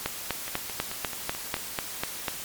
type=two click trains; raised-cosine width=0.3 ms; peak=-19 / -10 dBFS; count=6 / 10; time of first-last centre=0.48-1.567 / 0.06-2.282 s; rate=4.6 / 4.05 Hz; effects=white hiss -37 dBFS RMS until 2.44 s + MP3 96 kbps